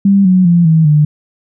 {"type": "tone with pitch steps", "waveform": "sine", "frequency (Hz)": [197.7, 184.46, 172.11, 160.58, 149.83], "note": ["G3", "F#3", "F3", "E3", "D3"], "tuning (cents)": [15, -5, -25, -45, 35], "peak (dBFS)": -5, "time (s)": [0.05, 1.05], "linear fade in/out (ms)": 5, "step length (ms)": 200, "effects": []}